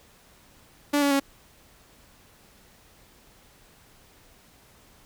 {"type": "tone with pitch steps", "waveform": "sawtooth", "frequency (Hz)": [289.6, 283.1, 276.8], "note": ["D4", "C#4", "C#4"], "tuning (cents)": [-24, 37, -2], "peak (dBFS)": -16, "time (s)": [0.93, 1.2], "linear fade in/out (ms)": 10, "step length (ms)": 90, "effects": ["pink hiss -56 dBFS RMS until 5.05 s"]}